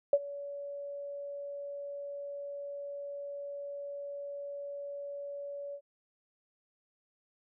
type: tone with ADSR envelope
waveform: sine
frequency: 568 Hz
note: C#5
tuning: 42 cents sharp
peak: -18 dBFS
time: 0.13-5.81 s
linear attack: 3 ms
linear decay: 47 ms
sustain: -20 dB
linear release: 69 ms
effects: none